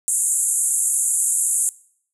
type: band-pass noise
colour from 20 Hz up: white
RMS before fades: -20 dBFS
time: 0.08-1.69 s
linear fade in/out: 0 ms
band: 7000 to 11000 Hz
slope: 96 dB/octave
effects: noise-tail reverb RT60 0.6 s tail -21 dB re dry